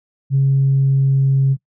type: tone with pitch glide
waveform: sine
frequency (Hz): 136.5 to 135.56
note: C#3 to C#3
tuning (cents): -26 to -38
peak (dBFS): -10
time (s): 0.3-1.57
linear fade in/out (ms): 50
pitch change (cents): -12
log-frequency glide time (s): 0.43-1.45
effects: noise-tail reverb RT60 0.1 s tail -22 dB re dry + tanh soft clip ceiling -7 dBFS